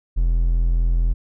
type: tone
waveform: triangle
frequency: 42.15 Hz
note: E1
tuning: 39 cents sharp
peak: -13 dBFS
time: 0.16-1.14 s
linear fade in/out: 20 ms
effects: none